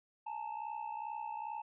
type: ring-modulated tone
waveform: triangle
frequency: 880 Hz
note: A5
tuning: in tune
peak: -34 dBFS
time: 0.26-1.62 s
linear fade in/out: 10 ms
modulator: 31.2 Hz
effects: resampled to 8000 Hz